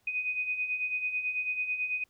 sine beating tone pair, 2489 / 2498.1 Hz, D#7 / D#7, 0 / +6 cents, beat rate 9.1 Hz, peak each -37 / -30 dBFS, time 0.07-2.04 s, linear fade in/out 5 ms, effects pink hiss -71 dBFS RMS until 2.09 s

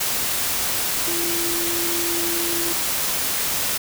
sine tone in noise, 340.8 Hz, F4, 42 cents flat, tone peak -27 dBFS, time 1.07-2.73 s, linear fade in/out 10 ms, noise white, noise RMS -23 dBFS, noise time 0-3.78 s, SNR -7 dB, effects none

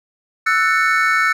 triangle chord, F# minor seventh, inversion third, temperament equal with one note detuned, 1318.5 / 1480 / 1784.6 / 2217 Hz, E6 / F#6 / A6 / C#7, 0 / 0 / +24 / 0 cents, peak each -16 / -17 / -18 / -18 dBFS, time 0.46-1.33 s, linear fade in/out 10 ms, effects none

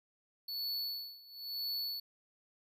square tone with tremolo, 4435 Hz, C#8, in tune, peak -35 dBFS, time 0.48-2 s, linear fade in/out 5 ms, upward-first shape sine, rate 0.99 Hz, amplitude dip 90%, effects none

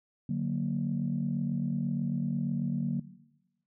sine chord, D augmented, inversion none, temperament equal, 146.83 / 185 / 233.1 Hz, D3 / F#3 / A#3, 0 / 0 / 0 cents, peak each -32 dBFS, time 0.29-3 s, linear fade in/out 5 ms, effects noise-tail reverb RT60 1.0 s tail -17 dB re dry + tanh soft clip ceiling -20 dBFS

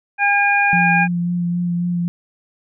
harmonic tone, 810 Hz, G#5, 43 cents flat, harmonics 1 / 2 / 3, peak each -17 / -17 / -17 dBFS, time 0.18-1.08 s, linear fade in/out 50 ms
sine tone with vibrato, 174.61 Hz, F3, in tune, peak -17 dBFS, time 0.73-2.08 s, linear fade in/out 0 ms, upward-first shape sine, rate 3.7 Hz, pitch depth 16 cents each way
effects none

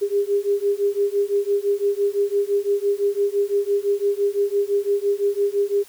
sine beating tone pair, 400.8 / 406.7 Hz, G4 / G#4, +38 / -36 cents, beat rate 5.9 Hz, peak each -21 dBFS, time 0.01-5.84 s, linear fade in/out 20 ms, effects white hiss -48 dBFS RMS until 5.88 s

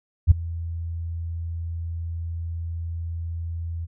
sine tone with ADSR envelope, 83.6 Hz, E2, 25 cents sharp, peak -6 dBFS, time 0.27-3.87 s, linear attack 40 ms, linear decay 10 ms, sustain -21 dB, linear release 32 ms, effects none

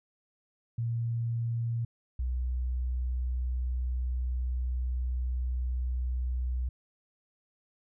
sine tone pair in turn, 116.54 / 62.31 Hz, A#2 / B1, 0 / +16 cents, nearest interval major seventh, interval 1084 cents, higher first, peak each -28 dBFS, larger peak neither, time 0.78-1.85 / 2.19-6.69 s, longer second, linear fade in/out 5 ms, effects none

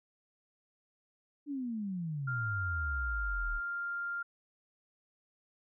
sine exponential sweep, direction down, 298.2 to 35.25 Hz, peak -34 dBFS, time 1.46-3.61 s, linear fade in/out 50 ms
sine tone, 1396.9 Hz, F6, in tune, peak -34 dBFS, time 2.27-4.23 s, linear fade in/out 10 ms
effects none

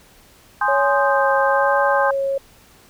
sine chord, Ab major seventh, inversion none, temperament equal with one note detuned, 830.6 / 1046.5 / 1236.6 / 1568 Hz, Ab5 / C6 / Eb6 / G6, 0 / 0 / -11 / 0 cents, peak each -20 / -21 / -25 / -21 dBFS, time 0.61-2.11 s, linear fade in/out 5 ms
sine tone with vibrato, 554.4 Hz, C#5, in tune, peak -18 dBFS, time 0.68-2.38 s, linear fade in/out 5 ms, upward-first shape sine, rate 1.1 Hz, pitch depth 24 cents each way
effects pink hiss -50 dBFS RMS until 2.89 s

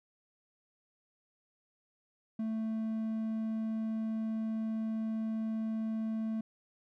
triangle tone, 221.2 Hz, A3, 9 cents sharp, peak -30 dBFS, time 2.39-6.41 s, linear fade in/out 5 ms, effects none

